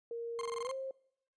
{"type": "tone with pitch glide", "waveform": "sine", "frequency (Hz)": [466.2, 532.4], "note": ["A#4", "C5"], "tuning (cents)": [0, 30], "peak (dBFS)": -37, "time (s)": [0.11, 0.91], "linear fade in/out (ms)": 2, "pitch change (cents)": 230, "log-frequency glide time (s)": [0.62, 0.71]}
{"type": "tone bursts", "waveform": "40% pulse", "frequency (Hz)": 1057, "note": "C6", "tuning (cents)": 17, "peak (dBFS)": -38, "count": 8, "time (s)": [0.39, 0.713], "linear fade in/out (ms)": 0, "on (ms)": 22, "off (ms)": 21}
{"effects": ["noise-tail reverb RT60 0.7 s tail -23 dB re dry", "resampled to 22050 Hz"]}